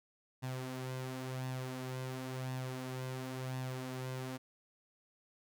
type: tone with flanger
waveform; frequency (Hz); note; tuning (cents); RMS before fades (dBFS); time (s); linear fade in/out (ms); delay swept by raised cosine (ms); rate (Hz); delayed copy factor
sawtooth; 129.2; C3; -21; -41; 0.42-4.38; 20; 1.1 to 5.8; 0.95; +0.5
effects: none